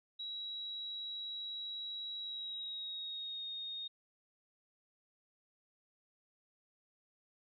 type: tone with pitch glide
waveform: sine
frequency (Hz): 3876 to 3710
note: B7 to A#7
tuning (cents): -33 to -9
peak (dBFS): -40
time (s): 0.19-3.88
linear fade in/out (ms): 10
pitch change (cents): -76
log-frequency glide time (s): 2.2-3.46
effects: none